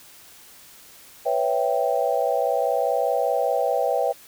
sine chord, C# half-diminished seventh, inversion third, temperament equal, 493.9 / 554.4 / 659.3 / 784 Hz, B4 / C#5 / E5 / G5, 0 / 0 / 0 / 0 cents, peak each -25 dBFS, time 1.25-4.13 s, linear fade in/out 20 ms, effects white hiss -48 dBFS RMS until 4.27 s

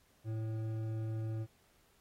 triangle tone with hard clipping, 110.7 Hz, A2, 11 cents sharp, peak -37 dBFS, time 0.24-1.47 s, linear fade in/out 50 ms, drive 13 dB, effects pink hiss -70 dBFS RMS until 2 s + AAC 48 kbps

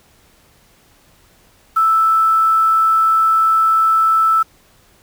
sine tone with quantisation, 1318.5 Hz, E6, in tune, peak -10 dBFS, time 1.76-4.43 s, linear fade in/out 10 ms, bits 6, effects pink hiss -52 dBFS RMS until 5.02 s

